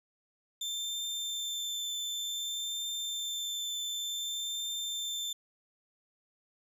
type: tone with vibrato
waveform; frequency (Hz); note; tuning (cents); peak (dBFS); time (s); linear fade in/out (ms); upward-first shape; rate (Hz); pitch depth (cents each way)
30% pulse; 3560; A7; +20; -31; 0.61-5.33; 5; triangle; 0.55; 13
effects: none